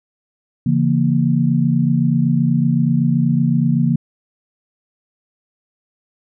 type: chord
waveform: sine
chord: A# diminished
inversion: first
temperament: just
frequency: 139.85 / 167.82 / 233.1 Hz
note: C#3 / E3 / A#3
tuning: +16 / +31 / 0 cents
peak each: -17 dBFS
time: 0.66-3.96 s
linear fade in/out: 5 ms
effects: none